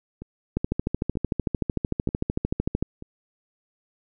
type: two click trains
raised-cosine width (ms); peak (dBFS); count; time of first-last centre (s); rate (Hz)
3; -24 / -10; 4 / 31; 0.22-3.024 / 0.57-2.826; 1.07 / 13.3
effects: none